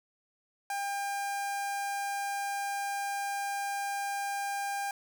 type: tone with notch filter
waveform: sawtooth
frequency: 800 Hz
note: G5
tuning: 35 cents sharp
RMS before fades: -34 dBFS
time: 0.7-4.91 s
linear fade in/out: 2 ms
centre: 3500 Hz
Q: 1.5
effects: none